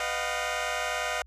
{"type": "tone cluster", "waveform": "15% pulse", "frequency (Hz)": [498.5, 616, 707, 758], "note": ["B4", "D#5", "F5", "F#5"], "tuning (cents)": [16, -17, 21, 42], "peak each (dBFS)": [-30, -26, -26, -30], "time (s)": [0, 1.22], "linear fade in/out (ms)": 2, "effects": ["added 60 Hz sine -50 dBFS peak until 1.26 s", "low-pass 9000 Hz 12 dB/octave"]}